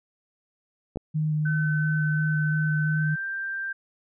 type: clicks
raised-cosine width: 2 ms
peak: -20 dBFS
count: 2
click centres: 0.959 / 0.972 s
type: tone with vibrato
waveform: sine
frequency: 153.5 Hz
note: D#3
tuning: 23 cents flat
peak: -22 dBFS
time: 1.14-3.16 s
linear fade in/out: 20 ms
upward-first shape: square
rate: 2.9 Hz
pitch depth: 11 cents each way
type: tone with pitch glide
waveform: sine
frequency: 1522 to 1577.5 Hz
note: F#6 to G6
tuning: +48 to +10 cents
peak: -28 dBFS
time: 1.45-3.73 s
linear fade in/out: 10 ms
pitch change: +62 cents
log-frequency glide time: 2.93-3.22 s
effects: none